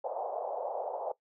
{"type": "band-pass noise", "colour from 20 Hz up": "white", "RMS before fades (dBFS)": -36, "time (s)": [0.04, 1.12], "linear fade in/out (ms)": 5, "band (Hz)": [490, 830], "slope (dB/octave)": 48, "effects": ["noise-tail reverb RT60 0.1 s tail -18 dB re dry"]}